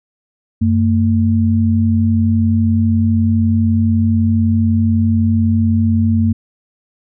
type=tone pair together; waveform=sine; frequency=94.1 / 226 Hz; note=F#2 / A3; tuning=+30 / +47 cents; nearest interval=octave + minor third; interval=1517 cents; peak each=-13 dBFS; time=0.61-6.33 s; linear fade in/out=10 ms; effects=none